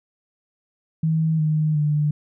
sine tone with pitch steps, 159.8 / 154.45 / 149.27 Hz, D#3 / D#3 / D3, +47 / -12 / +29 cents, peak -17 dBFS, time 1.03-2.11 s, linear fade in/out 5 ms, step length 360 ms, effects none

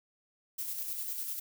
violet noise with tremolo, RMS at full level -36 dBFS, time 0.58-1.4 s, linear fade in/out 10 ms, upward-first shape square, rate 10 Hz, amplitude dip 35%, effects none

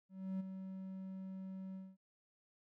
triangle tone with ADSR envelope, 189.8 Hz, F#3, 44 cents sharp, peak -34 dBFS, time 0.09-1.97 s, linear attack 310 ms, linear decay 16 ms, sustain -8 dB, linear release 220 ms, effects none

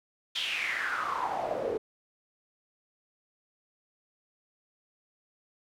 pink noise with band-pass filter sweep, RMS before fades -32 dBFS, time 0.35-1.78 s, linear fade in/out 10 ms, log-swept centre 3400 to 420 Hz, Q 6.5, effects none

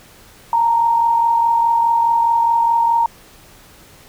sine tone pair together, 885.2 / 930 Hz, A5 / A#5, +10 / -4 cents, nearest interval minor second, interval 86 cents, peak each -23 / -12 dBFS, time 0.53-3.06 s, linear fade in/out 2 ms, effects pink hiss -45 dBFS RMS until 4.08 s

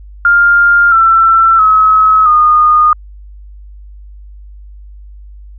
sine tone with pitch steps, 1402 / 1341 / 1282.7 / 1226.9 Hz, F6 / E6 / E6 / D#6, +6 / +29 / -48 / -25 cents, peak -4 dBFS, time 0.25-2.93 s, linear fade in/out 2 ms, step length 670 ms, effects added 50 Hz sine -30 dBFS peak until 5.58 s

